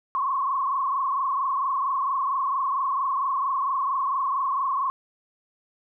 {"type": "tone with frequency modulation", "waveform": "sine", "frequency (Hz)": 1081, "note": "C#6", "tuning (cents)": -44, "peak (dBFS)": -22, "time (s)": [0.15, 4.9], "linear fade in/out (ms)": 0, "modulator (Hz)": 24.4, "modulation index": 2.3, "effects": []}